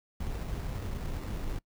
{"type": "noise with sample-and-hold", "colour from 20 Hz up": "brown", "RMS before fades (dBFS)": -35, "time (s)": [0.2, 1.59], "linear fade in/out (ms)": 5, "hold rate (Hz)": 3150, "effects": ["noise-tail reverb RT60 0.1 s tail -23 dB re dry"]}